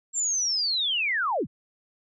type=linear sweep; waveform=sine; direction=down; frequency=7500 to 73.42 Hz; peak=-23 dBFS; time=0.13-1.47 s; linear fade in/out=50 ms; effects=none